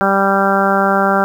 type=harmonic tone; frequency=196 Hz; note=G3; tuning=in tune; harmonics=1 / 2 / 3 / 4 / 5 / 6 / 7 / 8; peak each=-18 / -20 / -18 / -17 / -23 / -22 / -17 / -22 dBFS; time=0.01-1.24 s; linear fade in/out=0 ms; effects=7-bit